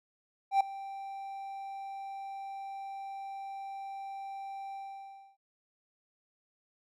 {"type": "tone with ADSR envelope", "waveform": "triangle", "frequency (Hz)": 784, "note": "G5", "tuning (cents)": 0, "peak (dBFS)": -18, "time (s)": [0.51, 5.37], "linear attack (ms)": 95, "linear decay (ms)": 4, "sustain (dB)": -19, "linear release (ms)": 630, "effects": []}